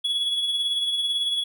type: tone with tremolo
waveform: triangle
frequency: 3373 Hz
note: G#7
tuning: 26 cents sharp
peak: -19 dBFS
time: 0.04-1.44 s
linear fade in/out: 10 ms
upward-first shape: sine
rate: 18 Hz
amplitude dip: 40%
effects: none